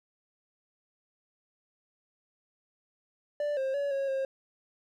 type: tone with pitch steps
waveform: triangle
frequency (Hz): 587 / 532 / 567 / 548 / 536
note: D5 / C5 / C#5 / C#5 / C5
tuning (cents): -1 / +29 / +39 / -20 / +42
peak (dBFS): -26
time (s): 3.4-4.25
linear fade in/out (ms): 2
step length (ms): 170
effects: none